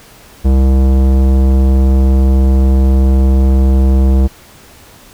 sine tone with tanh clipping, 66.1 Hz, C2, 18 cents sharp, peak -8 dBFS, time 0.44-4.28 s, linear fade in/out 20 ms, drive 17 dB, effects pink hiss -40 dBFS RMS until 5.13 s

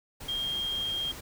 sine tone in noise, 3218 Hz, G7, 45 cents sharp, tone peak -29 dBFS, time 0.28-1.12 s, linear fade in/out 10 ms, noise pink, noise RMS -43 dBFS, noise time 0.2-1.21 s, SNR +11 dB, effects none

